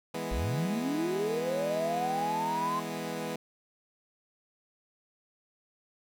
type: chord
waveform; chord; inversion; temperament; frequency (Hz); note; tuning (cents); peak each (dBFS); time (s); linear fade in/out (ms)
15% pulse; E major; none; equal; 164.81 / 207.7 / 246.9; E3 / G#3 / B3; 0 / 0 / 0; -32; 0.14-3.36; 5
type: linear sweep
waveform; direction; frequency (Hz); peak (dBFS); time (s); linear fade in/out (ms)
sine; up; 41.2 to 1046.5; -29; 0.31-2.8; 10
effects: none